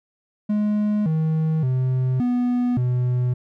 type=tone with pitch steps; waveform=triangle; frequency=209.7 / 158.4 / 128.8 / 245.5 / 124.5 Hz; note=G#3 / D#3 / C3 / B3 / B2; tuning=+17 / +31 / -27 / -10 / +14 cents; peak=-16 dBFS; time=0.49-3.34 s; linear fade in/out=10 ms; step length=570 ms; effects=none